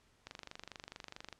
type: click train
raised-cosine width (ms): 0.2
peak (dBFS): -28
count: 27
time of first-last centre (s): 0.27-1.327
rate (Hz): 24.6
effects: pink hiss -70 dBFS RMS until 1.39 s + low-pass 8000 Hz 12 dB/octave